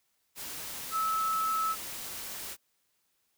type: tone in noise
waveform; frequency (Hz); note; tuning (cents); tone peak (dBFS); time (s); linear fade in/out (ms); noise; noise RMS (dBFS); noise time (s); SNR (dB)
sine; 1302; E6; -22; -27; 0.91-1.76; 50; white; -40; 0.35-2.57; +10
effects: white hiss -75 dBFS RMS until 3.37 s